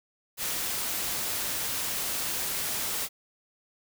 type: noise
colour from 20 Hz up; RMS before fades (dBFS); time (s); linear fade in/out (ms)
white; -31; 0.37-3.09; 50
effects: none